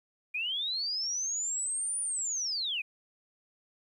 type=linear two-way sweep; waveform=sine; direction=up then down; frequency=2379 to 9530 to 2379 Hz; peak=-30 dBFS; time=0.34-2.82 s; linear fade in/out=10 ms; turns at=2 s; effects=11-bit